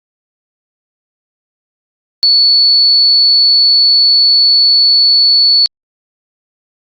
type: tone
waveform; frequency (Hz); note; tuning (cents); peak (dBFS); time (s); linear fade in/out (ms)
sine; 4435; C#8; 0; -5; 2.23-5.66; 0
effects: Opus 48 kbps